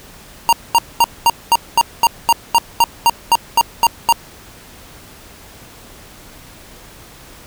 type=tone bursts; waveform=square; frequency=932.3 Hz; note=A#5; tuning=in tune; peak=-8 dBFS; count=15; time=0.49-4.125 s; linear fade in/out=0 ms; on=37 ms; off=220 ms; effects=pink hiss -40 dBFS RMS until 7.46 s